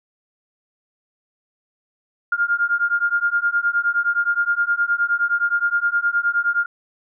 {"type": "beating tone pair", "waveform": "sine", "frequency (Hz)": [1404, 1413.6], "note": ["F6", "F6"], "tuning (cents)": [9, 21], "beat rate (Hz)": 9.6, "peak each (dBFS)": -20, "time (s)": [2.32, 6.66], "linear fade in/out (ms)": 5, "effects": []}